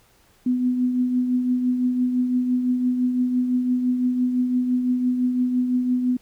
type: tone with tremolo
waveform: sine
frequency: 250 Hz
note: B3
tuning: 21 cents sharp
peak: -16 dBFS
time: 0.46-6.17 s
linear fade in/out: 5 ms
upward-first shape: triangle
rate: 5.9 Hz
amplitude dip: 50%
effects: pink hiss -58 dBFS RMS until 6.21 s